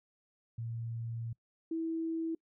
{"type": "tone pair in turn", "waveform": "sine", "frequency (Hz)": [115.4, 326.4], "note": ["A#2", "E4"], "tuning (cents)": [-17, -17], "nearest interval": "octave + tritone", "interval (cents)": 1800, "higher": "second", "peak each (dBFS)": [-36, -32], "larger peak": "second", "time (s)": [[0.58, 1.33], [1.71, 2.35]], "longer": "first", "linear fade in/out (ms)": 5, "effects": ["noise-tail reverb RT60 0.1 s tail -25 dB re dry"]}